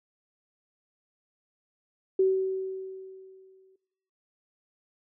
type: tone with exponential decay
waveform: sine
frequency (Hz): 380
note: F#4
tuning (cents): +46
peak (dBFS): -18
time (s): 2.19-3.76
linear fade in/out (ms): 5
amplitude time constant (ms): 340
effects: noise-tail reverb RT60 1.0 s tail -19 dB re dry